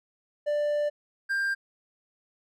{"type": "tone pair in turn", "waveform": "triangle", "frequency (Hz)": [590, 1592], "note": ["D5", "G6"], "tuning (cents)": [8, 26], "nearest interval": "octave + perfect fourth", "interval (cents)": 1718, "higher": "second", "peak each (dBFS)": [-22, -23], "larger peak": "first", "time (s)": [[0.46, 0.9], [1.29, 1.55]], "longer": "first", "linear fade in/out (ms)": 20, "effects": []}